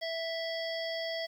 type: harmonic tone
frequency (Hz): 659.3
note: E5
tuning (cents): 0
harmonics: 1 / 3 / 5 / 7 / 8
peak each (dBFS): -35 / -40 / -42 / -43 / -44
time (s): 0.01-1.27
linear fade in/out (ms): 20
effects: 10-bit